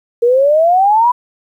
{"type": "exponential sweep", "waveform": "sine", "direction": "up", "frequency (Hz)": [463, 1000], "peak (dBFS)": -7, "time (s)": [0.22, 1.12], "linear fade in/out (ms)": 10, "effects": ["8-bit"]}